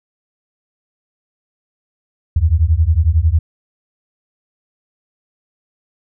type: beating tone pair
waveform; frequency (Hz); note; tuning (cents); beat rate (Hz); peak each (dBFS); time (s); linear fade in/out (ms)
sine; 75.4 / 86.4; D2 / F2; +46 / -18; 11; -13; 2.36-3.39; 5
effects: none